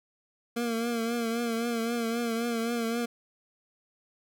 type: tone with vibrato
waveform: 25% pulse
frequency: 232.3 Hz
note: A#3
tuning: 6 cents flat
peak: -24 dBFS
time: 0.56-3.06 s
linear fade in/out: 10 ms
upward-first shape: triangle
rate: 3.8 Hz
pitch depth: 57 cents each way
effects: none